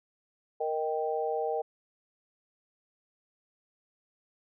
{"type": "chord", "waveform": "sine", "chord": "Eb major", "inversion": "second", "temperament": "equal", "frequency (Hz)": [466.2, 622.3, 784], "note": ["Bb4", "Eb5", "G5"], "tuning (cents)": [0, 0, 0], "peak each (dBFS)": [-31, -34, -33], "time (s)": [0.6, 1.62], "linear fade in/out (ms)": 10, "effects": []}